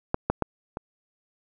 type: clicks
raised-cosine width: 1 ms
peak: -8 / -7 / -9 / -18 dBFS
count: 4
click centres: 0.144 / 0.3 / 0.423 / 0.771 s
effects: none